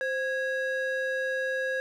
triangle ring-modulated tone, 1088 Hz, C#6, 33 cents flat, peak -22 dBFS, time 0.01-1.8 s, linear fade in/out 0 ms, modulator 565 Hz, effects none

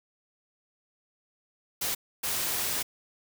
white noise bursts at uneven times, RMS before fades -30 dBFS, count 2, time 1.81-1.95 / 2.23-2.83 s, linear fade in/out 10 ms, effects none

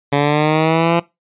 10% pulse linear sweep, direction up, 141.6 to 171.1 Hz, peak -4 dBFS, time 0.12-1 s, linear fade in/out 10 ms, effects noise-tail reverb RT60 0.2 s tail -20 dB re dry + resampled to 8000 Hz

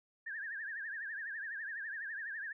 sine tone with vibrato, 1706 Hz, G#6, 46 cents sharp, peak -39 dBFS, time 0.26-2.53 s, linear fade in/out 10 ms, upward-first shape triangle, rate 12 Hz, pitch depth 170 cents each way, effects none

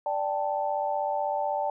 sine chord, D suspended fourth, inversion none, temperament equal, 587.3 / 784 / 880 Hz, D5 / G5 / A5, 0 / 0 / 0 cents, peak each -30 dBFS, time 0.06-1.7 s, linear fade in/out 2 ms, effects none

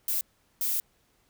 violet noise bursts at uneven times, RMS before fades -28 dBFS, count 2, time 0.08-0.21 / 0.61-0.8 s, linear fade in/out 2 ms, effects pink hiss -68 dBFS RMS until 1.29 s

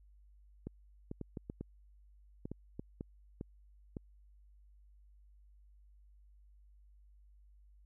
clicks, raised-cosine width 3 ms, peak -28 dBFS, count 12, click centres 0.67 / 1.114 / 1.213 / 1.372 / 1.499 / 1.61 / 2.455 / 2.516 / 2.795 / 3.009 / 3.411 / 3.968 s, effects added 50 Hz sine -59 dBFS peak until 7.85 s

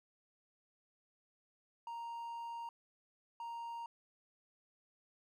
triangle tone bursts at uneven times, 932.3 Hz, A#5, in tune, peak -40 dBFS, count 2, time 1.87-2.69 / 3.4-3.86 s, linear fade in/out 2 ms, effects none

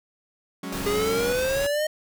sawtooth chord, F# suspended second, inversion none, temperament equal, 185 / 207.7 / 277.2 Hz, F#3 / G#3 / C#4, 0 / 0 / 0 cents, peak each -31 / -33 / -30 dBFS, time 0.63-1.33 s, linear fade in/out 5 ms
pink noise, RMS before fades -33 dBFS, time 0.72-1.67 s, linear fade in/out 5 ms
square exponential sweep, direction up, 404.8 to 622.3 Hz, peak -23 dBFS, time 0.86-1.87 s, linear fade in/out 5 ms
effects none

